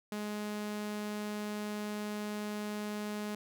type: tone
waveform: sawtooth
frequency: 209.4 Hz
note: G#3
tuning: 15 cents sharp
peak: -32 dBFS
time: 0.12-3.35 s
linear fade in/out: 2 ms
effects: none